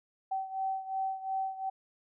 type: beating tone pair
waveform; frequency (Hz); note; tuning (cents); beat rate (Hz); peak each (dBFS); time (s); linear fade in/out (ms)
sine; 767 / 769.8; G5 / G5; -38 / -32; 2.8; -33 / -37; 0.31-1.7; 10
effects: none